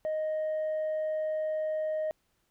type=tone with tanh clipping; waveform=sine; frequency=622.3 Hz; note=D#5; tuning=in tune; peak=-29 dBFS; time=0.05-2.11 s; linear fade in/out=0 ms; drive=1 dB; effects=pink hiss -74 dBFS RMS until 2.5 s